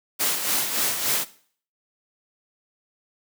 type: noise with tremolo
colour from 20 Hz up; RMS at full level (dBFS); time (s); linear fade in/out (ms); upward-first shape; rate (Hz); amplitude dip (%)
white; -22; 0.19-1.25; 20; sine; 3.5; 55
effects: noise-tail reverb RT60 0.5 s tail -17 dB re dry + high-pass 150 Hz 12 dB/octave